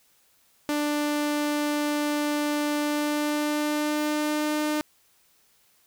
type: tone with pitch glide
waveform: sawtooth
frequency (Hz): 295.4 to 302.1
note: D4 to D4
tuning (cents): +10 to +49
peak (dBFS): -20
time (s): 0.69-4.81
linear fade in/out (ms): 0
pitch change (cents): +39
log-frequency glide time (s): 2.79-4.57
effects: white hiss -63 dBFS RMS until 5.86 s